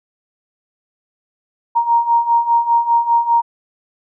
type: beating tone pair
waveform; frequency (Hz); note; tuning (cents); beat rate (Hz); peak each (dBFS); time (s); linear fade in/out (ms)
sine; 932.3 / 937.3; A#5 / A#5; 0 / +9; 5; -17 / -13; 1.75-3.42; 20
effects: none